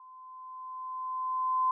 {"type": "tone with level ramp", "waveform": "sine", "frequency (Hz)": 1029, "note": "C6", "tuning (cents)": -29, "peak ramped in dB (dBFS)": [-49, -23], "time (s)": [0, 1.71], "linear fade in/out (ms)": 2, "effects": []}